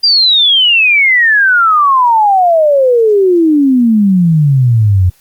sine exponential sweep, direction down, 4836 to 87.5 Hz, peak -5 dBFS, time 0.03-5.1 s, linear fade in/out 10 ms, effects white hiss -50 dBFS RMS until 5.2 s + Opus 32 kbps

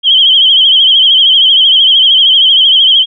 sine tone with vibrato, 3152 Hz, G7, 9 cents sharp, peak -3 dBFS, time 0.03-3.06 s, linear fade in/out 50 ms, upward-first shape sine, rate 13 Hz, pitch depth 75 cents each way, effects none

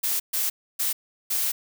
blue noise bursts at uneven times, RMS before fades -25 dBFS, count 4, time 0.03-0.2 / 0.33-0.5 / 0.79-0.93 / 1.3-1.52 s, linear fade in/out 10 ms, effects none

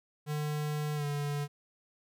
square tone with pitch glide, 150 to 144.97 Hz, D3 to D3, +37 to -22 cents, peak -32 dBFS, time 0.26-1.48 s, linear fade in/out 50 ms, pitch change -59 cents, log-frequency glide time 0.95-1.05 s, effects none

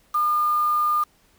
sine tone with quantisation, 1210 Hz, D#6, 49 cents flat, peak -18 dBFS, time 0.14-1.04 s, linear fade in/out 10 ms, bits 6, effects pink hiss -60 dBFS RMS until 1.38 s

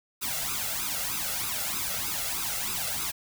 white noise with flanger, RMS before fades -31 dBFS, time 0.21-3.12 s, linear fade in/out 20 ms, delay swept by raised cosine 0.79 to 1.5 ms, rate 3.2 Hz, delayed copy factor +0.8, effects none

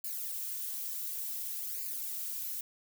violet noise with flanger, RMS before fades -38 dBFS, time 0.04-2.61 s, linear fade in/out 2 ms, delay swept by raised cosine 0.42 to 5.02 ms, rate 0.56 Hz, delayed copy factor +0.85, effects none

